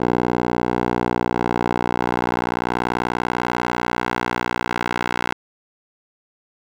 10% pulse tone with band-pass filter sweep, 60.3 Hz, B1, 41 cents flat, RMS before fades -22 dBFS, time 0-5.33 s, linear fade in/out 5 ms, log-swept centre 570 to 1500 Hz, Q 0.94, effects none

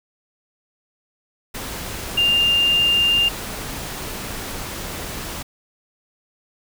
sine tone in noise, 2800 Hz, F7, 4 cents sharp, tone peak -14 dBFS, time 2.17-3.29 s, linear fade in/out 10 ms, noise pink, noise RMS -30 dBFS, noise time 1.54-5.43 s, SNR +13 dB, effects none

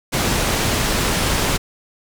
pink low-pass noise, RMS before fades -19 dBFS, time 0.12-1.58 s, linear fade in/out 20 ms, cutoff 11000 Hz, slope 12 dB/octave, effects none

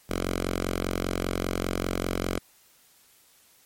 5% pulse tone with notch filter, 45.06 Hz, F#1, 45 cents flat, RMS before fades -29 dBFS, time 0.09-2.39 s, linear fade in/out 10 ms, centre 140 Hz, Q 1.8, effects white hiss -59 dBFS RMS until 3.65 s + MP3 64 kbps

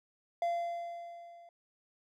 triangle tone with level ramp, 687 Hz, F5, 29 cents flat, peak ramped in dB -26 to -51 dBFS, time 0.42-1.49 s, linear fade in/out 2 ms, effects none

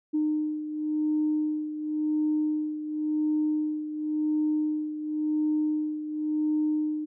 sine beating tone pair, 305.1 / 306.03 Hz, D#4 / D#4, -34 / -29 cents, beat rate 0.93 Hz, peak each -25 / -31 dBFS, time 0.13-7.06 s, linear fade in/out 20 ms, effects tanh soft clip ceiling -17 dBFS

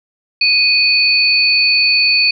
sine tone pair together, 2489 / 4468 Hz, D#7 / C#8, 0 / +13 cents, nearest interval minor seventh, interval 1013 cents, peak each -12 dBFS, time 0.41-2.31 s, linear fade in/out 5 ms, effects none

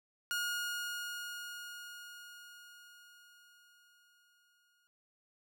sawtooth tone with exponential decay, 1433 Hz, F6, 44 cents sharp, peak -29 dBFS, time 0.31-4.87 s, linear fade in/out 0 ms, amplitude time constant 990 ms, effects none

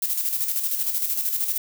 violet noise with tremolo, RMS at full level -23 dBFS, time 0.02-1.58 s, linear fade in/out 5 ms, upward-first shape square, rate 13 Hz, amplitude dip 50%, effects none

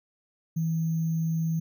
sine tone with sample-and-hold, 162.5 Hz, E3, 24 cents flat, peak -24 dBFS, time 0.56-1.6 s, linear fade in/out 10 ms, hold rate 6300 Hz, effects none

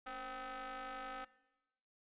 sawtooth ring-modulated tone, 251.1 Hz, B3, 29 cents sharp, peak -37 dBFS, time 0.06-1.25 s, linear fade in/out 10 ms, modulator 1030 Hz, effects noise-tail reverb RT60 1.0 s tail -20 dB re dry + resampled to 8000 Hz

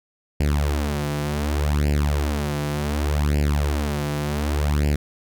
sawtooth tone with flanger, 73.2 Hz, D2, 5 cents flat, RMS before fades -22 dBFS, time 0.4-4.96 s, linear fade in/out 5 ms, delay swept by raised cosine 0.4 to 6.1 ms, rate 0.67 Hz, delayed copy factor +0.85, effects none

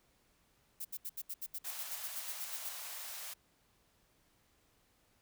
violet noise bursts, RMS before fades -41 dBFS, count 16, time 0.8-2.695 s, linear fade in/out 10 ms, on 50 ms, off 73 ms
white high-pass noise, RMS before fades -45 dBFS, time 1.64-3.34 s, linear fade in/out 10 ms, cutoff 550 Hz, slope 48 dB/octave
effects pink hiss -72 dBFS RMS until 5.21 s

